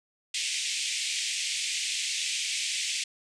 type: band-pass noise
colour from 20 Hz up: pink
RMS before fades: -31 dBFS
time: 0.34-3.04 s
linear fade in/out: 5 ms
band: 2200 to 8800 Hz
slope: 48 dB/octave
effects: none